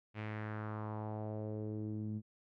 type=tone with low-pass filter sweep; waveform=sawtooth; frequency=107.3 Hz; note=A2; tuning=43 cents flat; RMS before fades=-41 dBFS; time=0.14-2.22 s; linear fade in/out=50 ms; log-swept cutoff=2500 to 220 Hz; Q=2.5; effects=none